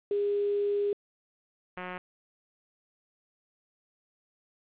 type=tone pair in turn; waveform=sine / 5% pulse; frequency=407.5 / 181.52 Hz; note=G#4 / F#3; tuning=-33 / -33 cents; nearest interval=octave + major second; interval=1400 cents; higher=first; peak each=-25 dBFS; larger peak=neither; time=0.11-0.93 / 1.77-1.98 s; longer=first; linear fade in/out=2 ms; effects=resampled to 8000 Hz + 9-bit